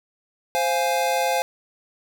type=chord; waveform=square; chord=F minor; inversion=second; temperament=equal; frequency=523.3 / 698.5 / 830.6 Hz; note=C5 / F5 / Ab5; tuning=0 / 0 / 0 cents; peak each=-25 dBFS; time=0.55-1.42 s; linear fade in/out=0 ms; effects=8-bit